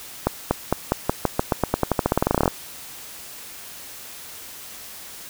accelerating click train, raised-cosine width 1 ms, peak -3 dBFS, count 25, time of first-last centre 0.27-2.479 s, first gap 240 ms, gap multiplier 0.9, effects white hiss -39 dBFS RMS until 5.29 s

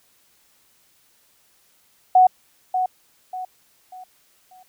sine tone with echo, 740 Hz, F#5, in tune, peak -9 dBFS, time 2.15-2.27 s, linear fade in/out 5 ms, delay 590 ms, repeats 4, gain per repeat -9 dB, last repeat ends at 4.63 s, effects white hiss -60 dBFS RMS until 4.68 s

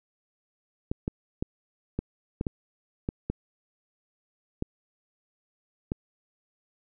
clicks, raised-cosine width 3 ms, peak -15 dBFS, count 10, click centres 0.915 / 1.079 / 1.425 / 1.99 / 2.411 / 2.468 / 3.089 / 3.3 / 4.624 / 5.919 s, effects none

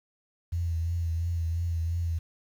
sine tone with vibrato, 84 Hz, E2, 33 cents sharp, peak -26 dBFS, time 0.52-2.19 s, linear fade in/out 10 ms, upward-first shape triangle, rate 2.9 Hz, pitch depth 50 cents each way, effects 9-bit

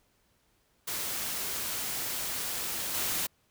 white noise with level steps, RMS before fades -34 / -31 dBFS, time 0.87-3.27 s, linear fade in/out 10 ms, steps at 2.94 s, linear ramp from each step 2 ms, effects pink hiss -70 dBFS RMS until 3.5 s

